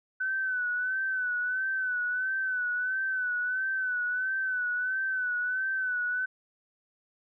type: tone with vibrato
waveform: sine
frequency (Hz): 1508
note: F#6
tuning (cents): +32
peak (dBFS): -27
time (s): 0.2-6.26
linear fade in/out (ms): 10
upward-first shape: sine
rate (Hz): 1.5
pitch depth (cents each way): 53
effects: none